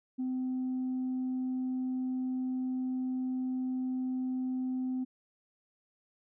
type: tone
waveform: sine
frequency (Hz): 256.6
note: C4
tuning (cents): -34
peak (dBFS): -29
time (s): 0.18-5.05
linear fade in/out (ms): 20
effects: tanh soft clip ceiling -28 dBFS